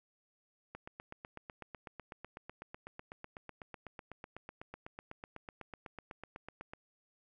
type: click train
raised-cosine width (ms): 0.5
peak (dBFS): -30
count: 49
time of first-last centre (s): 0.75-6.735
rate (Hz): 8.02
effects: none